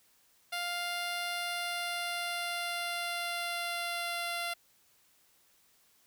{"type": "tone with pitch glide", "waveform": "10% pulse", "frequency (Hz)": [700, 691.2], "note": ["F5", "F5"], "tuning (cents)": [4, -18], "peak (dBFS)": -25, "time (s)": [0.52, 4.54], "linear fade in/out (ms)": 10, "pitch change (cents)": -22, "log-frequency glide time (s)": [1.33, 4.27], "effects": ["white hiss -67 dBFS RMS until 6.06 s"]}